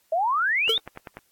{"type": "exponential sweep", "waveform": "sine", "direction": "up", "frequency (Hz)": [621, 3729], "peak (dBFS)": -20, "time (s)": [0.12, 0.78], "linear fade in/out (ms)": 5}
{"type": "click train", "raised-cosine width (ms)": 0.5, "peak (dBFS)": -22, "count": 6, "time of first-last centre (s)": [0.68, 1.17], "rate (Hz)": 10.2}
{"type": "tone with exponential decay", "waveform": "square", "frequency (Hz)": 450, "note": "A4", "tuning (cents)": 39, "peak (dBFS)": -20, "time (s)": [0.69, 0.8], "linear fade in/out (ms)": 5, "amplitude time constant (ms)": 23}
{"effects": ["white hiss -65 dBFS RMS until 1.31 s", "AAC 64 kbps"]}